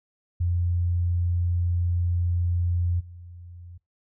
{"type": "tone with level steps", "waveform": "sine", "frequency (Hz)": 87.31, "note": "F2", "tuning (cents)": 0, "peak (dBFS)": [-21, -40], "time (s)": [0.4, 3.78], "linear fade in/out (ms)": 10, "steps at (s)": 2.99, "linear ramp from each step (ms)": 20, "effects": ["noise-tail reverb RT60 0.2 s tail -24 dB re dry"]}